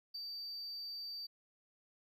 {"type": "tone with ADSR envelope", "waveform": "triangle", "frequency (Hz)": 4634, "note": "D8", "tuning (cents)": -24, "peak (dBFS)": -36, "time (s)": [0.14, 1.27], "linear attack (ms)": 15, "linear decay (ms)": 7, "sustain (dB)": -4, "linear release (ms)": 15, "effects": ["tanh soft clip ceiling -37 dBFS"]}